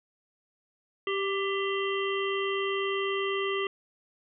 harmonic tone with a mistuned harmonic, 392 Hz, G4, in tune, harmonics 1 / 3 / 5 / 7 / 8, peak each -29 / -34 / -36 / -37 / -38 dBFS, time 1.07-3.67 s, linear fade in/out 2 ms, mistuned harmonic 5, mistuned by +37 cents, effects none

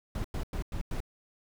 brown noise bursts, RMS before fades -33 dBFS, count 5, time 0.15-1.004 s, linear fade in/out 2 ms, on 94 ms, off 96 ms, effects none

